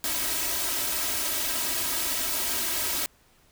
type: noise with comb filter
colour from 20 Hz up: white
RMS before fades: -28 dBFS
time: 0.04-3.06 s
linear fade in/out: 0 ms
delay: 3.1 ms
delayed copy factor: +0.9
effects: pink hiss -61 dBFS RMS until 3.51 s